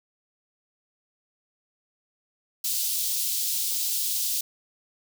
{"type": "high-pass noise", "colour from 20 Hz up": "white", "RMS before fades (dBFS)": -27, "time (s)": [2.64, 4.41], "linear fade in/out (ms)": 5, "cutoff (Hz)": 3500, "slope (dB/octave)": 24, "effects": []}